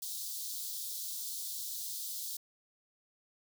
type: high-pass noise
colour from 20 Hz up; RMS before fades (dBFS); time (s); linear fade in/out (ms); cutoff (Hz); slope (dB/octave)
white; -40; 0.02-2.37; 5; 3600; 48
effects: none